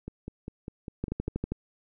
two click trains, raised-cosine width 3 ms, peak -17 / -24 dBFS, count 7 / 7, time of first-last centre 1.04-1.52 / 0.08-1.282 s, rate 12.5 / 4.99 Hz, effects none

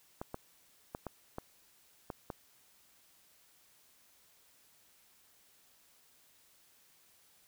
clicks, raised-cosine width 1 ms, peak -25 dBFS, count 7, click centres 0.215 / 0.344 / 0.949 / 1.067 / 1.384 / 2.102 / 2.302 s, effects white hiss -66 dBFS RMS until 7.47 s

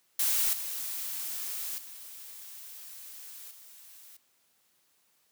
blue noise with level steps, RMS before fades -27 / -36 / -46 / -52 dBFS, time 0.19-4.17 s, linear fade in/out 5 ms, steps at 0.53 / 1.78 / 3.51 s, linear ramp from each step 2 ms, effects white hiss -70 dBFS RMS until 5.31 s + high-pass 100 Hz 12 dB/octave

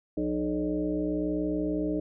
harmonic tone with a mistuned harmonic, 60.9 Hz, B1, 24 cents flat, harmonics 1 / 3 / 5 / 7 / 9 / 10, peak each -39 / -36 / -28 / -35 / -39 / -37 dBFS, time 0.17-2 s, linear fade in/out 5 ms, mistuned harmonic 3, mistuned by -54 cents, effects none

